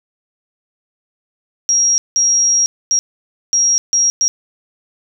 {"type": "tone bursts at uneven times", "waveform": "sine", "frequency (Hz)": 5640, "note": "F8", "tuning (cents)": 16, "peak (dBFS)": -10, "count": 6, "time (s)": [[1.69, 1.98], [2.16, 2.66], [2.91, 2.99], [3.53, 3.78], [3.93, 4.1], [4.21, 4.28]], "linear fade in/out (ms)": 0, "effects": []}